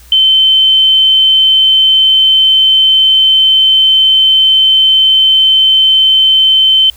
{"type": "tone", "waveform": "sine", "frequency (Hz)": 3081, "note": "G7", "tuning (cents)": -31, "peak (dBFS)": -4, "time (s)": [0.12, 6.9], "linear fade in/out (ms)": 2, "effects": ["added 60 Hz sine -37 dBFS peak until 6.96 s", "white hiss -42 dBFS RMS until 6.96 s"]}